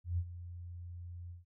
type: tone with ADSR envelope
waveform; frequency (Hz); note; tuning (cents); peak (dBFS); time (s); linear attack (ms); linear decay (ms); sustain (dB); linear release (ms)
sine; 87.31; F2; 0; -29; 0.04-1.45; 140; 60; -14; 150
effects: none